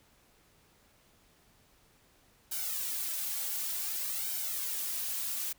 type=noise with flanger; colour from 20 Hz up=blue; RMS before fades=-35 dBFS; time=2.51-5.53 s; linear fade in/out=10 ms; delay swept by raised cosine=1.3 to 3.6 ms; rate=0.55 Hz; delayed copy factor=+0.75; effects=pink hiss -65 dBFS RMS until 5.58 s